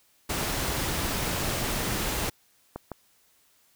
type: noise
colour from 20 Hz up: pink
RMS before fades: -29 dBFS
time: 0.29-2.3 s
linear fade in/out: 10 ms
type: clicks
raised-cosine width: 1 ms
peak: -20 dBFS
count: 2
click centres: 2.76 / 2.917 s
effects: white hiss -64 dBFS RMS until 3.75 s